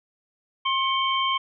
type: tone cluster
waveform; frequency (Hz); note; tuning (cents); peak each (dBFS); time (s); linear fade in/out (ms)
sine; 1066 / 2235 / 3131; C6 / C#7 / G7; +32 / +14 / -3; -23 / -30 / -26; 0.65-1.38; 10
effects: none